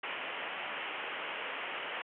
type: low-pass noise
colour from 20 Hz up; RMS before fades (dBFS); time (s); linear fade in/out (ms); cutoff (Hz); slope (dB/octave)
white; -39; 0.03-2.02; 5; 3100; 96
effects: high-pass 400 Hz 12 dB/octave